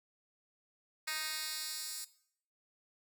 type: tone with high-pass filter sweep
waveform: 10% pulse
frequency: 311.1 Hz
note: D#4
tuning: in tune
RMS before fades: -40 dBFS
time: 1.07-2.05 s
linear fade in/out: 10 ms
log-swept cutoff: 2300 to 6800 Hz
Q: 1
effects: noise-tail reverb RT60 0.6 s tail -17 dB re dry